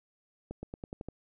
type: accelerating click train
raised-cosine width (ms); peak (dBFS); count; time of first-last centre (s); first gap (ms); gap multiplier
2; -26; 7; 0.51-1.086; 120; 0.91
effects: none